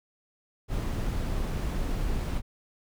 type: noise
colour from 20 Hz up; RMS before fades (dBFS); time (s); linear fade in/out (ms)
brown; -29; 0.68-2.42; 50
effects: none